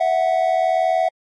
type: tone pair together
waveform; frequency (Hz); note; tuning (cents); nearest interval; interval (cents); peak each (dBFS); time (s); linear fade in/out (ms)
triangle; 658.4 / 739; E5 / F#5; -2 / -2; major second; 200; -16; 0-1.09; 10
effects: MP3 48 kbps